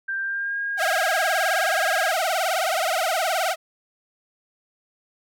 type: tone with pitch glide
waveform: sine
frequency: 1579 to 1626.2 Hz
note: G6 to G#6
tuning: +12 to -37 cents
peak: -24 dBFS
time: 0.08-2.12 s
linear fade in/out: 10 ms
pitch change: +51 cents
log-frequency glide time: 0.22-0.58 s
type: tone with vibrato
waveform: sawtooth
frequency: 698.5 Hz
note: F5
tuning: in tune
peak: -17 dBFS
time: 0.77-3.56 s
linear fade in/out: 50 ms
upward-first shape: triangle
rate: 19 Hz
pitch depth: 230 cents each way
effects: none